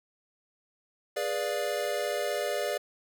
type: chord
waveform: square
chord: G# diminished seventh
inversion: none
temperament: equal with one note detuned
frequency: 415.3 / 490.5 / 587.3 / 698.5 Hz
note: G#4 / B4 / D5 / F5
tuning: 0 / -12 / 0 / 0 cents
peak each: -36 / -36 / -32 / -38 dBFS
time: 1.16-2.78 s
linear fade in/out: 10 ms
effects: none